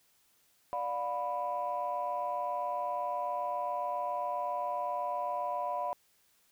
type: chord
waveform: sine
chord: B diminished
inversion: first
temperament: equal with one note detuned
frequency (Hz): 587.3 / 714.8 / 987.8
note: D5 / F5 / B5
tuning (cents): 0 / +40 / 0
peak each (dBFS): -37 / -35 / -34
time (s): 0.73-5.93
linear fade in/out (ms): 0
effects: tanh soft clip ceiling -24 dBFS + white hiss -69 dBFS RMS until 6.51 s